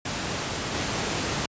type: noise with level steps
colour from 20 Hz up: pink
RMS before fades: -29 / -27 dBFS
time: 0.05-1.46 s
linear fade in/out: 5 ms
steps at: 0.74 s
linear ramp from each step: 10 ms
effects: high-pass 80 Hz 12 dB/octave + resampled to 16000 Hz